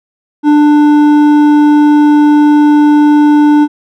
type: tone with hard clipping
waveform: sine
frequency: 296.4 Hz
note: D4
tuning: 16 cents sharp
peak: -5 dBFS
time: 0.43-3.68 s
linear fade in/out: 50 ms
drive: 8 dB
effects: none